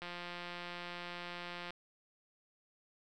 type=click train; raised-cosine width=0.3 ms; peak=-28 dBFS; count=296; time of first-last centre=0.02-1.706 s; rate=175 Hz; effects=none